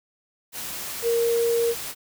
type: tone in noise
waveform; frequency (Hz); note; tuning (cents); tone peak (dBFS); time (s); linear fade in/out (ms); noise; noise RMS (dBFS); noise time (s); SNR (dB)
sine; 466.2; A#4; 0; -19; 1.02-1.75; 50; white; -33; 0.52-1.95; +11
effects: none